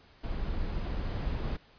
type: noise with level ramp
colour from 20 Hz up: brown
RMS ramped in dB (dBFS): -34 to -31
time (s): 0.23-1.57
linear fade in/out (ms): 10
effects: pink hiss -59 dBFS RMS until 1.78 s + resampled to 11025 Hz